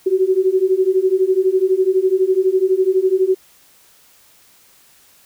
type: beating tone pair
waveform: sine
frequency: 370 / 382 Hz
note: F#4 / G4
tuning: 0 / -45 cents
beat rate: 12 Hz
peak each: -16 / -15 dBFS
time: 0.06-3.35 s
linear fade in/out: 10 ms
effects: white hiss -51 dBFS RMS until 5.25 s